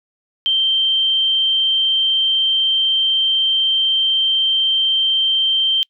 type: tone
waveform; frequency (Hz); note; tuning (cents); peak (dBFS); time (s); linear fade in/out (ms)
sine; 3136; G7; 0; -13; 0.46-5.83; 0
effects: noise-tail reverb RT60 0.1 s tail -26 dB re dry